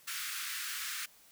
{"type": "high-pass noise", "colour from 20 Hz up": "pink", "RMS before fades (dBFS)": -39, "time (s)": [0.07, 1.06], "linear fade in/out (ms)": 10, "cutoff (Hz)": 1300, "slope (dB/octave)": 48, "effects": ["white hiss -61 dBFS RMS until 1.31 s"]}